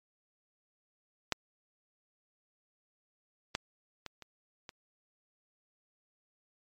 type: clicks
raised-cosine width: 0.2 ms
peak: -11 / -13 / -23 / -30 / -27 dBFS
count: 5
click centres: 1.323 / 3.551 / 4.063 / 4.223 / 4.692 s
effects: MP3 64 kbps